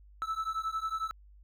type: beating tone pair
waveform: triangle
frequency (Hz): 1307 / 1318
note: E6 / E6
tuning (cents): -15 / -1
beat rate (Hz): 11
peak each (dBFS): -33 / -33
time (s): 0.22-1.11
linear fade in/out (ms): 0
effects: added 50 Hz sine -53 dBFS peak until 1.43 s